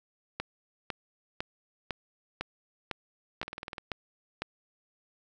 two click trains, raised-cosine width 0.3 ms, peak -22 / -16 dBFS, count 8 / 9, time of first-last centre 3.43-3.782 / 0.4-4.42 s, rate 19.9 / 1.99 Hz, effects none

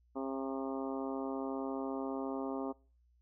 harmonic tone with a mistuned harmonic, 134.5 Hz, C3, 48 cents sharp, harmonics 2 / 3 / 4 / 5 / 6 / 7 / 8 / 9, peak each -38 / -42 / -44 / -46 / -48 / -49 / -50 / -51 dBFS, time 0.15-2.73 s, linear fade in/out 20 ms, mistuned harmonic 7, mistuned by -22 cents, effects noise-tail reverb RT60 0.4 s tail -25 dB re dry + added 60 Hz sine -66 dBFS peak until 3.21 s

